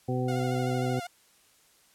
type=harmonic tone; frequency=126.6 Hz; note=B2; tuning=43 cents sharp; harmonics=1 / 2 / 3 / 4 / 6; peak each=-29 / -32 / -34 / -35 / -37 dBFS; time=0.08-1 s; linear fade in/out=10 ms
type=tone with vibrato; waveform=sawtooth; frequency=706 Hz; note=F5; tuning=19 cents sharp; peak=-32 dBFS; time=0.28-1.07 s; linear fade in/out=5 ms; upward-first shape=sine; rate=13 Hz; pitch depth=45 cents each way
effects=white hiss -62 dBFS RMS until 1.94 s + low-pass 12000 Hz 12 dB/octave